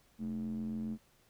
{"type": "tone with band-pass filter", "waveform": "square", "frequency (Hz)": 43.65, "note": "F1", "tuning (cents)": 0, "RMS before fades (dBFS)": -38, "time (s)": [0.18, 0.98], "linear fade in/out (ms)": 50, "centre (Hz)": 230, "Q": 8.5, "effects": ["pink hiss -68 dBFS RMS until 1.29 s"]}